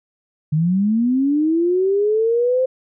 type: linear sweep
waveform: sine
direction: up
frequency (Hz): 147.9 to 523.3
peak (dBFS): -14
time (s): 0.52-2.66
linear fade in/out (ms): 10
effects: none